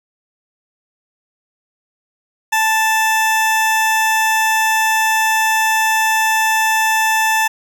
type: tone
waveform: 20% pulse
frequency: 880 Hz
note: A5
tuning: in tune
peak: -8 dBFS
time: 2.52-7.48 s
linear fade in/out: 10 ms
effects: none